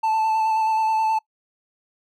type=tone with vibrato; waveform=triangle; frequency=880 Hz; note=A5; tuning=in tune; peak=-16 dBFS; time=0.03-1.19 s; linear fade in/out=10 ms; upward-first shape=square; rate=9.4 Hz; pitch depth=14 cents each way; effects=noise-tail reverb RT60 0.1 s tail -23 dB re dry

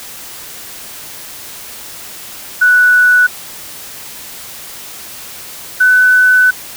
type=tone pair in turn; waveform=sine; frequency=1480 / 1501.5 Hz; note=F#6 / F#6; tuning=0 / +25 cents; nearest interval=unison; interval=25 cents; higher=second; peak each=-5 dBFS; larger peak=neither; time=2.61-3.27 / 5.8-6.51 s; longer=second; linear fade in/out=10 ms; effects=white hiss -30 dBFS RMS until 6.76 s

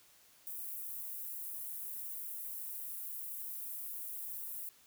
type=high-pass noise; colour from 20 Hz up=white; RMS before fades=-43 dBFS; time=0.47-4.69 s; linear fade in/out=0 ms; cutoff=11000 Hz; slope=24 dB/octave; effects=white hiss -64 dBFS RMS until 4.86 s

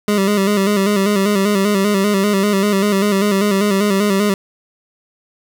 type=tone with vibrato; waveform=25% pulse; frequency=200.6 Hz; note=G3; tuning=40 cents sharp; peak=-9 dBFS; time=0.08-4.34 s; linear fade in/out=2 ms; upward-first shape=square; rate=5.1 Hz; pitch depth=58 cents each way; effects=8-bit

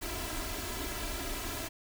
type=noise with comb filter; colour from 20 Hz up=pink; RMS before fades=-37 dBFS; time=0.01-1.69 s; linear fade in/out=20 ms; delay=3 ms; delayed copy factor=+0.85; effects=none

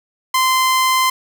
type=tone; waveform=sawtooth; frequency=1037 Hz; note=C6; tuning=16 cents flat; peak=-9 dBFS; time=0.34-1.1 s; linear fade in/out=5 ms; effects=none

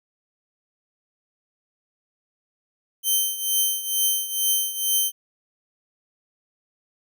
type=tone with tremolo; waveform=5% pulse; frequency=3100 Hz; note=G7; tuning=20 cents flat; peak=-9 dBFS; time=3.03-5.12 s; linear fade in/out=50 ms; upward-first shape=triangle; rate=2.2 Hz; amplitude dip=80%; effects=none

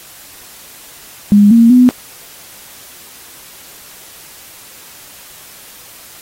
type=tone with pitch steps; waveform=sine; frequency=204.9 / 231.2 / 249.4 Hz; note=G#3 / A#3 / B3; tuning=-23 / -14 / +17 cents; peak=-3 dBFS; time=1.32-1.89 s; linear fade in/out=0 ms; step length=190 ms; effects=white hiss -37 dBFS RMS until 6.21 s + AAC 48 kbps

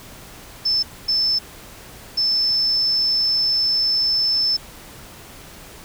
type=tone bursts at uneven times; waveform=sine; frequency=5274 Hz; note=E8; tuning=in tune; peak=-16 dBFS; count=3; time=0.65-0.83 / 1.08-1.39 / 2.17-4.57 s; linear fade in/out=10 ms; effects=pink hiss -41 dBFS RMS until 5.84 s

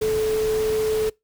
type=tone in noise; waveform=sine; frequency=434.9 Hz; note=A4; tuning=20 cents flat; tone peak=-19 dBFS; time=0.01-1.1 s; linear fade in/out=10 ms; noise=pink; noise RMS=-33 dBFS; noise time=0.01-1.1 s; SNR=+11 dB; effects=noise-tail reverb RT60 0.2 s tail -24 dB re dry

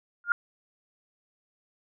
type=tone with exponential growth; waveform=sine; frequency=1411 Hz; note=F6; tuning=17 cents sharp; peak=-15 dBFS; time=0.24-0.32 s; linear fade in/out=1 ms; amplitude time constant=17 ms; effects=none

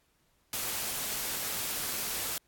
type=noise; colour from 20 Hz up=white; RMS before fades=-34 dBFS; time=0.53-2.38 s; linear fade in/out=2 ms; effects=pink hiss -71 dBFS RMS until 2.47 s + AAC 64 kbps

